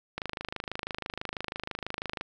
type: click train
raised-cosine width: 0.3 ms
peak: -17 dBFS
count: 54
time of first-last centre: 0.18-2.211 s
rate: 26.1 Hz
effects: none